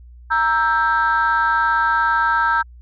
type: chord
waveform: sine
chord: E diminished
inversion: second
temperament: equal with one note detuned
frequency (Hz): 932.3 / 1318.5 / 1580.7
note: Bb5 / E6 / G6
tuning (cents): 0 / 0 / +14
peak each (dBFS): -18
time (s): 0.3-2.63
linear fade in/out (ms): 20
effects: tanh soft clip ceiling -8 dBFS + added 60 Hz sine -39 dBFS peak until 2.81 s